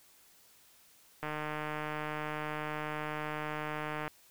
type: click train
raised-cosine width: 0.5 ms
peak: -22 dBFS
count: 434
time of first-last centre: 1.23-4.079 s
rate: 152 Hz
effects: white hiss -62 dBFS RMS until 4.3 s